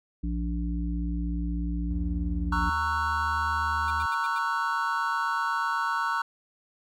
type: harmonic tone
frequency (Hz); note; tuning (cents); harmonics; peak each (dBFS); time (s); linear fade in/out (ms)
58.27; A#1; 0; 1 / 3 / 5; -28 / -33 / -35; 0.23-2.7; 10
type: tone with vibrato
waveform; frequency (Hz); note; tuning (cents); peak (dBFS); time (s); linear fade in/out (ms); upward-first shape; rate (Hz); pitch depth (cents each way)
triangle; 77.8; D#2; 0; -31; 1.9-4.06; 5; sine; 1.4; 8
type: chord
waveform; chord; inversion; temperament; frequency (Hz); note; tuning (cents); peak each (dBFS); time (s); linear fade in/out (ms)
triangle; F# dominant seventh; first; just; 925 / 1110 / 1332 / 1480; A#5 / C#6 / E6 / F#6; -14 / +2 / +18 / 0; -29; 2.52-6.22; 5
type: tone bursts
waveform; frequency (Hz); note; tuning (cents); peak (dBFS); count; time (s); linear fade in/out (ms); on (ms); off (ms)
20% pulse; 1200; D6; +37; -36; 5; 3.88-4.384; 0; 24; 96
effects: none